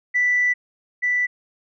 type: tone pair in turn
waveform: sine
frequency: 1975.5 / 1975.5 Hz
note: B6 / B6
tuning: 0 / 0 cents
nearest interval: unison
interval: 0 cents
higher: neither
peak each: -15 / -17 dBFS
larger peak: first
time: 0.14-0.54 / 1.02-1.27 s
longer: first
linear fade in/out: 20 ms
effects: tanh soft clip ceiling -11 dBFS